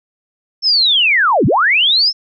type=linear two-way sweep; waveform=sine; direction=down then up; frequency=5400 to 92.5 to 5400 Hz; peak=-9 dBFS; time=0.62-2.13 s; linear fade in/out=50 ms; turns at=1.46 s; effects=none